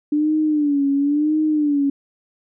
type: tone with vibrato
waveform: sine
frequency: 293.7 Hz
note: D4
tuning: in tune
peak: -15 dBFS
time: 0.12-1.9 s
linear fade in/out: 5 ms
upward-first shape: sine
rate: 0.97 Hz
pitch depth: 94 cents each way
effects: none

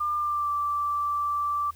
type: tone with pitch glide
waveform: sine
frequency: 1199 to 1168.2 Hz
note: D6 to D6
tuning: +36 to -10 cents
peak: -24 dBFS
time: 0-1.71 s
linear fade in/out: 10 ms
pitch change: -46 cents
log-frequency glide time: 0.16-0.51 s
effects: added 79 Hz sine -50 dBFS peak until 1.75 s + white hiss -57 dBFS RMS until 1.75 s

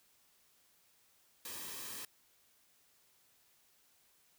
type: noise with comb filter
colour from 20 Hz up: white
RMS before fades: -45 dBFS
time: 1.45-2.05 s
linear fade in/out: 2 ms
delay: 1.4 ms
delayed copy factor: -0.55
effects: white hiss -70 dBFS RMS until 4.38 s

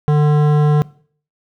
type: tone with hard clipping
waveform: sine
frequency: 149.1 Hz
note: D3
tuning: 27 cents sharp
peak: -12 dBFS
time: 0.08-0.82 s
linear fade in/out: 0 ms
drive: 14 dB
effects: noise-tail reverb RT60 0.5 s tail -21 dB re dry

